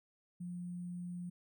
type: tone with sample-and-hold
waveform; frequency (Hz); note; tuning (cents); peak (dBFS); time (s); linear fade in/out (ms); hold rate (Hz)
sine; 176.6; F3; +20; -40; 0.4-1.3; 10; 8820
effects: none